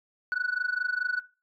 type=tone with amplitude modulation; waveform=sine; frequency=1480 Hz; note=F#6; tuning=in tune; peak=-21 dBFS; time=0.32-1.2 s; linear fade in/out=0 ms; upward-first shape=sine; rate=24.7 Hz; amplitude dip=95%; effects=noise-tail reverb RT60 0.3 s tail -18 dB re dry + tanh soft clip ceiling -22 dBFS